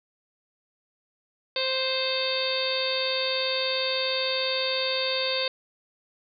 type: harmonic tone with a mistuned harmonic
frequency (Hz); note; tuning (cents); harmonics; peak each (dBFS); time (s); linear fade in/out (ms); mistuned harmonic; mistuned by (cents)
523.3; C5; 0; 1 / 2 / 3 / 4 / 5 / 6 / 7 / 8 / 9; -29 / -37 / -38 / -37 / -33 / -39 / -30 / -40 / -31; 1.56-5.48; 2; 9; -57
effects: none